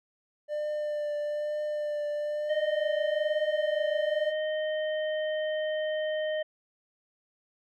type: tone with vibrato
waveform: triangle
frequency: 596 Hz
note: D5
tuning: 25 cents sharp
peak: -27 dBFS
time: 0.48-4.34 s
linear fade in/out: 50 ms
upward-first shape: triangle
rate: 1.1 Hz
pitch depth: 18 cents each way
type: harmonic tone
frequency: 618 Hz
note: D#5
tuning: 12 cents flat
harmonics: 1 / 3 / 5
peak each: -28 / -38 / -42 dBFS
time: 2.49-6.43 s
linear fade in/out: 10 ms
effects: none